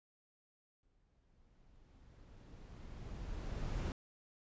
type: noise with exponential growth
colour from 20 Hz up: brown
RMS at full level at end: -36 dBFS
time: 0.83-3.92 s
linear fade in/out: 1 ms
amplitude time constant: 670 ms
effects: resampled to 16000 Hz